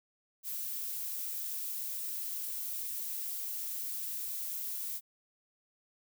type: noise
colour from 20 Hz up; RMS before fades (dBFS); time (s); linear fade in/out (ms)
violet; -38; 0.43-5.01; 50
effects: none